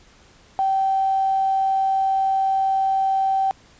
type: tone with quantisation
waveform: sine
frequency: 773 Hz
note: G5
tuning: 24 cents flat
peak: -17 dBFS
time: 0.59-3.51 s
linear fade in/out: 0 ms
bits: 7
effects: pink hiss -52 dBFS RMS until 3.79 s + resampled to 16000 Hz